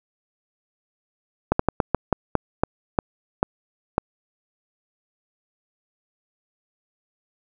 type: slowing click train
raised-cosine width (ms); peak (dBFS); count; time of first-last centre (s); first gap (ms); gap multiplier
1; -3; 11; 1.52-3.981; 74; 1.25
effects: none